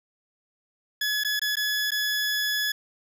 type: tone with dropouts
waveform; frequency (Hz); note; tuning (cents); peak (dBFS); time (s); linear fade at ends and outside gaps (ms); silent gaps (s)
20% pulse; 1699; G#6; +39; -19; 1.01-2.72; 5; 1.237-1.247 / 1.395-1.416 / 1.556-1.568 / 1.907-1.917
effects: none